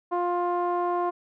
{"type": "tone with low-pass filter", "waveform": "sawtooth", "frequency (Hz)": 352, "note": "F4", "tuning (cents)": 14, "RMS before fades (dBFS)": -26, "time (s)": [0.11, 1.11], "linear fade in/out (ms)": 20, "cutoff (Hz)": 930, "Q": 5.8, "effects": []}